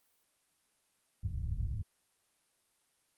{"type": "low-pass noise", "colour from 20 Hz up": "white", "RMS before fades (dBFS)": -36, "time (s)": [1.23, 1.83], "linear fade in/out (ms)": 5, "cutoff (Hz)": 110, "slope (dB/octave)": 24, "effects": ["white hiss -74 dBFS RMS until 3.17 s", "Opus 32 kbps"]}